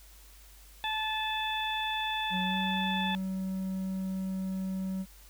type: harmonic tone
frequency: 870 Hz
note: A5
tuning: 20 cents flat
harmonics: 1 / 2 / 3 / 4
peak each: -33 / -37 / -38 / -35 dBFS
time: 0.84-3.15 s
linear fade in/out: 0 ms
type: tone with pitch glide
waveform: triangle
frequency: 185 to 189.43 Hz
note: F#3 to F#3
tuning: 0 to +41 cents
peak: -29 dBFS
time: 2.3-5.06 s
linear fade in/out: 50 ms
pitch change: +41 cents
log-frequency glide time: 2.43-2.57 s
effects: added 50 Hz sine -53 dBFS peak until 5.29 s + white hiss -57 dBFS RMS until 5.29 s